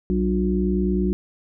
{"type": "harmonic tone with a mistuned harmonic", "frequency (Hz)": 59.8, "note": "A#1", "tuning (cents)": 45, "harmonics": [1, 3, 5, 6], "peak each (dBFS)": [-25, -21, -28, -25], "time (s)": [0.1, 1.13], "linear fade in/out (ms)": 0, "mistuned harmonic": 3, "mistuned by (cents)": 99, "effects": []}